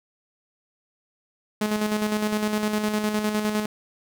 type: tone with tremolo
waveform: sawtooth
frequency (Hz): 212.1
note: G#3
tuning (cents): +37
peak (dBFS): -17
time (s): 1.61-3.66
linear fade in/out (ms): 5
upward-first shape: square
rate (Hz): 9.8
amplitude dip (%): 45
effects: none